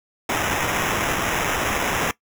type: noise with sample-and-hold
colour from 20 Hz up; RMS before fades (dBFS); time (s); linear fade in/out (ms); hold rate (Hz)
white; -23; 0.29-2.11; 2; 4410
effects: noise-tail reverb RT60 0.1 s tail -19 dB re dry